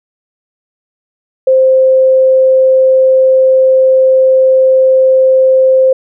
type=tone; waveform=sine; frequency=523.3 Hz; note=C5; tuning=in tune; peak=-4 dBFS; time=1.47-5.93 s; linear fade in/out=5 ms; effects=none